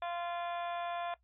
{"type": "harmonic tone with a mistuned harmonic", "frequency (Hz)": 346.1, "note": "F4", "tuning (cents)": -16, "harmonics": [2, 3, 4, 5, 6, 7, 8, 9, 10], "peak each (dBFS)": [-37, -43, -47, -48, -57, -50, -60, -61, -52], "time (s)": [0.02, 1.14], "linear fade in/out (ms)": 2, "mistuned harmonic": 8, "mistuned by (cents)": 19, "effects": ["noise-tail reverb RT60 0.1 s tail -17 dB re dry", "added 60 Hz sine -70 dBFS peak until 1.23 s"]}